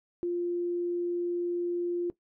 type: tone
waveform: sine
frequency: 349.2 Hz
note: F4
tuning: in tune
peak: -27 dBFS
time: 0.23-2.1 s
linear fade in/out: 0 ms
effects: noise-tail reverb RT60 0.1 s tail -17 dB re dry